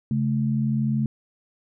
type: tone pair together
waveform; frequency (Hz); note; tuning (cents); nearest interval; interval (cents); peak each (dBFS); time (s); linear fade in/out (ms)
sine; 136.5 / 216.7; C#3 / A3; -26 / -26; minor sixth; 800; -23; 0.11-1.06; 2
effects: none